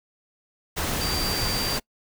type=tone in noise; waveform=sine; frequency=4699 Hz; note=D8; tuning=in tune; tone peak=-28 dBFS; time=1-1.78 s; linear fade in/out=20 ms; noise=pink; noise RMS=-27 dBFS; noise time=0.76-1.8 s; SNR=-4 dB; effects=noise-tail reverb RT60 0.1 s tail -25 dB re dry